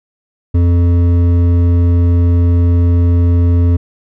triangle tone with hard clipping, 86.7 Hz, F2, 12 cents flat, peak -9 dBFS, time 0.54-3.77 s, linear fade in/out 10 ms, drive 13 dB, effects none

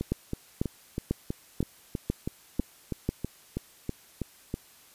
two click trains, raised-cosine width 3 ms, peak -13 / -17 dBFS, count 7 / 15, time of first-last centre 0.12-3.09 / 0.01-4.541 s, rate 2.02 / 3.09 Hz, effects white hiss -56 dBFS RMS until 4.94 s + resampled to 32000 Hz

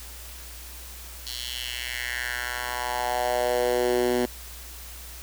10% pulse tone with high-pass filter sweep, 123.1 Hz, B2, 5 cents flat, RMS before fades -27 dBFS, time 1.26-4.26 s, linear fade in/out 10 ms, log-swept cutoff 4000 to 280 Hz, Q 2.9, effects added 60 Hz sine -42 dBFS peak until 5.22 s + white hiss -43 dBFS RMS until 5.22 s

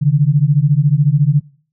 sine beating tone pair, 138.59 / 152.59 Hz, C#3 / D#3, 0 / -33 cents, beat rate 14 Hz, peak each -12 dBFS, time 0.01-1.41 s, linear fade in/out 20 ms, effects noise-tail reverb RT60 0.5 s tail -23 dB re dry

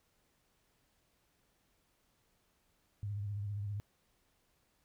sine tone with vibrato, 102.1 Hz, G#2, 29 cents flat, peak -36 dBFS, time 3.03-3.8 s, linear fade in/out 0 ms, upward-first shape triangle, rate 15 Hz, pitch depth 68 cents each way, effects pink hiss -75 dBFS RMS until 4.84 s

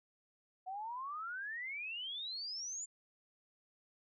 sine exponential sweep, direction up, 728 to 7200 Hz, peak -40 dBFS, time 0.66-2.86 s, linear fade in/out 20 ms, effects none

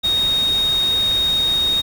sine tone in noise, 3729 Hz, A#7, in tune, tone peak -15 dBFS, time 0.03-1.82 s, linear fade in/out 20 ms, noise pink, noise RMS -30 dBFS, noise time 0.03-1.82 s, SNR +12 dB, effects none

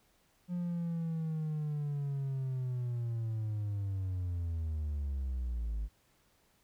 triangle linear sweep, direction down, 178.3 to 51 Hz, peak -30 dBFS, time 0.48-5.89 s, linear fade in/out 50 ms, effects tanh soft clip ceiling -26 dBFS + pink hiss -70 dBFS RMS until 6.63 s

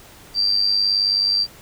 sine tone with amplitude modulation, 4699 Hz, D8, in tune, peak -13 dBFS, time 0.34-1.47 s, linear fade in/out 50 ms, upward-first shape sine, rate 99.1 Hz, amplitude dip 60%, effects pink hiss -45 dBFS RMS until 1.61 s

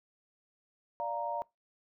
sine chord, Bb major, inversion first, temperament equal, 587.3 / 698.5 / 932.3 Hz, D5 / F5 / Bb5, 0 / 0 / 0 cents, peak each -38 / -38 / -35 dBFS, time 1-1.42 s, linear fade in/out 0 ms, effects noise-tail reverb RT60 0.2 s tail -23 dB re dry

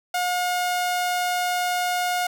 sawtooth tone, 718 Hz, F5, 48 cents sharp, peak -18 dBFS, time 0.14-2.27 s, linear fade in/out 5 ms, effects none

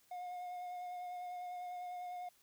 triangle tone with vibrato, 718 Hz, F5, 48 cents sharp, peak -40 dBFS, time 0.11-2.29 s, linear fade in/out 5 ms, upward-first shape triangle, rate 10 Hz, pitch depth 22 cents each way, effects white hiss -70 dBFS RMS until 2.42 s

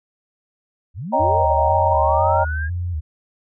sine linear sweep, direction up, 64.3 to 1661.2 Hz, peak -26 dBFS, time 0.94-2.7 s, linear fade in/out 50 ms
sine chord, Eb dominant seventh, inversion third, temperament equal, 554.4 / 622.3 / 784 / 932.3 Hz, Db5 / Eb5 / G5 / Bb5, 0 / 0 / 0 / 0 cents, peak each -23 / -20 / -21 / -18 dBFS, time 1.12-2.45 s, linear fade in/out 20 ms
sine tone with vibrato, 82.41 Hz, E2, in tune, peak -21 dBFS, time 1.19-3.01 s, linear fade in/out 20 ms, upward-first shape square, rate 2 Hz, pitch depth 120 cents each way
effects none

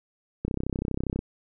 click train, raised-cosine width 3 ms, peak -15 dBFS, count 25, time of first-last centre 0.45-1.191 s, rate 32.4 Hz, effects none

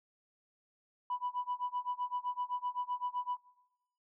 sine tone with tremolo, 987.8 Hz, B5, in tune, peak -30 dBFS, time 1.1-3.37 s, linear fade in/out 2 ms, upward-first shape sine, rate 7.8 Hz, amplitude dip 95%, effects noise-tail reverb RT60 1.0 s tail -21 dB re dry + tanh soft clip ceiling -28 dBFS

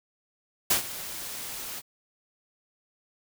white noise with ADSR envelope, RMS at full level -21 dBFS, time 0.7-1.82 s, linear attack 8 ms, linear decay 110 ms, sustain -16 dB, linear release 40 ms, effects none

